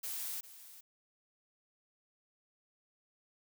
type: noise with echo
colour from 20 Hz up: blue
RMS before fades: -40 dBFS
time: 0.03-0.41 s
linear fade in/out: 10 ms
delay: 400 ms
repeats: 1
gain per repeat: -14 dB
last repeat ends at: 0.81 s
effects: none